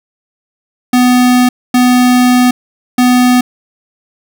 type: tone bursts at uneven times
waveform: square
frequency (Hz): 248.8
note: B3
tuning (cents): +13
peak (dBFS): -6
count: 3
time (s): 0.93-1.49 / 1.74-2.51 / 2.98-3.41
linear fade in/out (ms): 5
effects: none